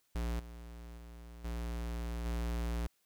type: tone with level steps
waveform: square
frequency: 58.27 Hz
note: A#1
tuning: in tune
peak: -34 / -47 / -49 / -37 / -34 dBFS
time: 0.15-2.87 s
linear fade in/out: 5 ms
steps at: 0.39 / 0.97 / 1.44 / 2.25 s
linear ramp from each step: 10 ms
effects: white hiss -75 dBFS RMS until 3.05 s